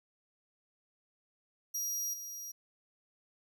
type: tone with level steps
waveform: sawtooth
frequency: 5730 Hz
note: F8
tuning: 44 cents sharp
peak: -31 / -39 dBFS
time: 1.74-2.52 s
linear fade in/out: 10 ms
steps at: 2.13 s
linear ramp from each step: 10 ms
effects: none